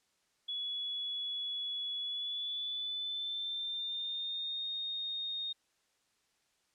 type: tone with pitch glide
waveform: sine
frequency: 3390 to 3697 Hz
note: G#7 to A#7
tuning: +35 to -15 cents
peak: -35 dBFS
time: 0.48-5.53 s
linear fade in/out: 10 ms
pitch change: +150 cents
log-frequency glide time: 1.98-4.67 s
effects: white hiss -75 dBFS RMS until 6.74 s + low-pass 8000 Hz 12 dB/octave